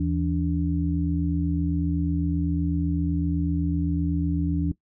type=tone cluster; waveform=sine; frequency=79.9 / 167.8 / 289.2 Hz; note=D#2 / E3 / D4; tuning=+47 / +31 / -27 cents; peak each=-26 dBFS; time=0-4.72 s; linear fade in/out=5 ms; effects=noise-tail reverb RT60 0.1 s tail -18 dB re dry